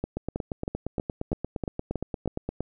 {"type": "two click trains", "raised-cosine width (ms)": 2, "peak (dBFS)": [-16, -15], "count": [22, 8], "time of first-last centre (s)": [[0.17, 2.606], [0.04, 2.276]], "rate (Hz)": [8.62, 3.13], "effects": []}